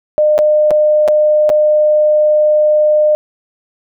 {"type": "tone with dropouts", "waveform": "sine", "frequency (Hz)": 606, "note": "D#5", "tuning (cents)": -46, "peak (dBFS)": -7, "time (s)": [0.18, 3.15], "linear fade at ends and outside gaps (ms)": 0, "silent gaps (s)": [[0.38, 0.389], [0.707, 0.713], [1.078, 1.084], [1.493, 1.5]], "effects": []}